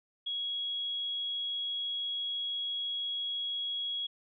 sine tone, 3322 Hz, G#7, in tune, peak -32 dBFS, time 0.26-4.07 s, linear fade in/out 10 ms, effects none

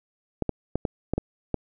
clicks, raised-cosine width 2 ms, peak -11 dBFS, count 7, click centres 0.423 / 0.493 / 0.756 / 0.852 / 1.136 / 1.18 / 1.543 s, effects none

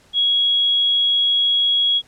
sine tone, 3322 Hz, G#7, in tune, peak -14 dBFS, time 0.13-2.02 s, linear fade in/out 50 ms, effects pink hiss -53 dBFS RMS until 2.07 s + low-pass 9000 Hz 12 dB/octave

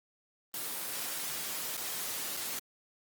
white noise with dropouts, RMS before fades -37 dBFS, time 0.54-2.59 s, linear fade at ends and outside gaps 1 ms, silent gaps 1.769-1.777 / 2.367-2.371 s, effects high-pass 150 Hz 12 dB/octave + Opus 24 kbps

